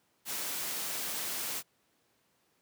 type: noise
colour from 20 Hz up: white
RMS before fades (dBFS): -36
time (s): 0.25-1.63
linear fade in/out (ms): 50
effects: pink hiss -72 dBFS RMS until 2.61 s + high-pass 150 Hz 12 dB/octave